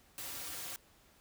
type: noise with comb filter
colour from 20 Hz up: white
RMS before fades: -43 dBFS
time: 0.18-0.76 s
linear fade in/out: 0 ms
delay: 4.7 ms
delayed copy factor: -0.65
effects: pink hiss -65 dBFS RMS until 1.2 s